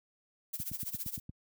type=noise with tremolo; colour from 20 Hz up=violet; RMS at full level=-36 dBFS; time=0.53-1.2 s; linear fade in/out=10 ms; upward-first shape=sine; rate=15 Hz; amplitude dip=85%
type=click train; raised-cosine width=5 ms; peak=-29 dBFS; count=7; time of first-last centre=0.6-1.294 s; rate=8.65 Hz
effects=high-pass 80 Hz 12 dB/octave